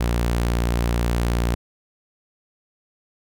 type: tone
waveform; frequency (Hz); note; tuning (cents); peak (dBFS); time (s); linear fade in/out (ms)
sawtooth; 58.8; A#1; +16; -15; 0-1.55; 10
effects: none